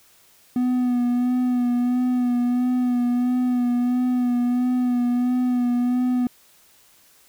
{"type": "tone with vibrato", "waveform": "triangle", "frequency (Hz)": 246.8, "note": "B3", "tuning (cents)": -1, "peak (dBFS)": -16, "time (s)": [0.56, 6.27], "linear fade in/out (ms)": 2, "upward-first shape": "sine", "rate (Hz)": 1.5, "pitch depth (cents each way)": 28, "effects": ["white hiss -55 dBFS RMS until 7.28 s"]}